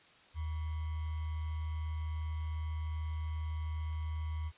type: tone with sample-and-hold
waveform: sine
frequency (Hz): 78.7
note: D#2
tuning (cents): +20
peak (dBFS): -34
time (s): 0.34-4.52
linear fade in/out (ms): 50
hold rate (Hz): 1050
effects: white hiss -61 dBFS RMS until 4.57 s + resampled to 8000 Hz